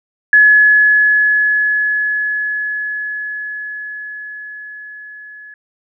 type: tone with level ramp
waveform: sine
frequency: 1700 Hz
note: G#6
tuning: 40 cents sharp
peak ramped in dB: -4 to -33 dBFS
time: 0.33-5.54 s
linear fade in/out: 2 ms
effects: none